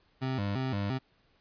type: tone with vibrato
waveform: 25% pulse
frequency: 114.8 Hz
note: A#2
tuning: 26 cents flat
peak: -26 dBFS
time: 0.21-0.99 s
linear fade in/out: 20 ms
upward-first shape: square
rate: 2.9 Hz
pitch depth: 230 cents each way
effects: pink hiss -68 dBFS RMS until 1.4 s + resampled to 11025 Hz